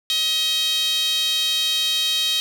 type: tone with high-pass filter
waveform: sawtooth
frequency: 633 Hz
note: D#5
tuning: 30 cents sharp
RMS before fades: -21 dBFS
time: 0.1-2.4 s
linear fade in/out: 0 ms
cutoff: 3500 Hz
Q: 7.6
effects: none